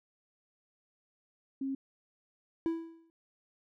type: tone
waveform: sine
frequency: 270.2 Hz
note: C#4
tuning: 44 cents flat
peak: -32 dBFS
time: 1.61-1.75 s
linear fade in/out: 5 ms
type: tone with exponential decay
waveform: triangle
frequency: 329.6 Hz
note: E4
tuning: in tune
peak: -24 dBFS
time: 2.66-3.1 s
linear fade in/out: 0 ms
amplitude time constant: 94 ms
effects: none